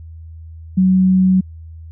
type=tone; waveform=sine; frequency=186.8 Hz; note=F#3; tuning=17 cents sharp; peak=-9 dBFS; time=0.77-1.41 s; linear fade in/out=10 ms; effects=added 81 Hz sine -32 dBFS peak until 1.91 s